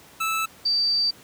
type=tone pair in turn; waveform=25% pulse / sine; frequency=1313 / 4645 Hz; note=E6 / D8; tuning=-7 / -20 cents; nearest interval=octave + minor seventh; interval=2187 cents; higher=second; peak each=-19 dBFS; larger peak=neither; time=0.2-0.46 / 0.65-1.11 s; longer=second; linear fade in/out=10 ms; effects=pink hiss -49 dBFS RMS until 1.23 s + high-pass 100 Hz 12 dB/octave